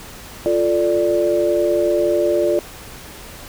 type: chord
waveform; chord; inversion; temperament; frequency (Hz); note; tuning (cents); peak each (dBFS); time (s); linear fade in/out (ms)
sine; D minor; first; equal; 349.2 / 440 / 587.3; F4 / A4 / D5; 0 / 0 / 0; -18 / -22 / -17; 0.46-2.59; 0
effects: pink hiss -37 dBFS RMS until 3.48 s